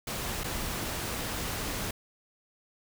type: noise with dropouts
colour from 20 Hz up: pink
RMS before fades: -34 dBFS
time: 0.07-1.91 s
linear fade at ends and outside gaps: 5 ms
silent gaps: 0.436-0.441 s
effects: none